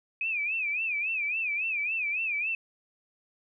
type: tone with vibrato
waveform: sine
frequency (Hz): 2489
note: D#7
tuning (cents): 0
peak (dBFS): -27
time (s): 0.21-2.55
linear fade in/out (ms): 2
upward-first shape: sine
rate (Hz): 3.6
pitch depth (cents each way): 140
effects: none